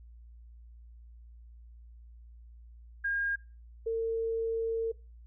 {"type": "tone pair in turn", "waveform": "sine", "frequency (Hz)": [1619, 453.4], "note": ["G#6", "A#4"], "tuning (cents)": [-45, -48], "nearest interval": "octave + minor seventh", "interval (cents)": 2203, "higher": "first", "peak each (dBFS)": -28, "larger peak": "neither", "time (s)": [[3.04, 3.36], [3.86, 4.92]], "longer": "second", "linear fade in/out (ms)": 10, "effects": ["noise-tail reverb RT60 0.3 s tail -22 dB re dry", "added 58 Hz sine -49 dBFS peak until 5.26 s"]}